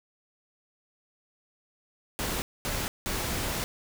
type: noise bursts at uneven times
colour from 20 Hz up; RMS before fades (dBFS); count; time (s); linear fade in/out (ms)
pink; -31; 3; 2.19-2.42 / 2.65-2.88 / 3.06-3.64; 0
effects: none